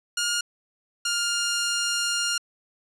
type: tone pair in turn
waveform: 10% pulse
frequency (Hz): 1420 / 1406.1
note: F6 / F6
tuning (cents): +28 / +11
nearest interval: unison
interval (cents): 17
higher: first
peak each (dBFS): -15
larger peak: neither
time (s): 0.17-0.41 / 1.05-2.38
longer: second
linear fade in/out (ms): 5
effects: low-pass 10000 Hz 12 dB/octave